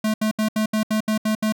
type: tone bursts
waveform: square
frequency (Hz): 216.3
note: A3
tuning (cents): -29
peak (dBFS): -19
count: 9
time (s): 0.04-1.524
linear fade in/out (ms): 5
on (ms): 100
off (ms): 73
effects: none